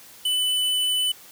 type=tone; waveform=square; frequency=2998 Hz; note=F#7; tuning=22 cents sharp; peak=-21 dBFS; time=0.25-1.12 s; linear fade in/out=5 ms; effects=white hiss -47 dBFS RMS until 1.31 s + high-pass 60 Hz 12 dB/octave